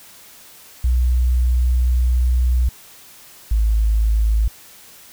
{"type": "tone pair in turn", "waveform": "sine", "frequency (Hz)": [61.74, 54.14], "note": ["B1", "A1"], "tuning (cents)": [0, -27], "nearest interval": "major second", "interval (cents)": 227, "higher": "first", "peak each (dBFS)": -13, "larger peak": "neither", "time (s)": [[0.84, 2.69], [3.51, 4.48]], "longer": "first", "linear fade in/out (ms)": 5, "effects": ["white hiss -44 dBFS RMS until 5.12 s"]}